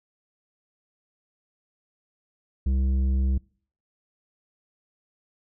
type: tone with tanh clipping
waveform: triangle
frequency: 65.9 Hz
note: C2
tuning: 13 cents sharp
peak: -22 dBFS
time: 2.66-3.38 s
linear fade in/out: 5 ms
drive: 13 dB
effects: noise-tail reverb RT60 0.5 s tail -25 dB re dry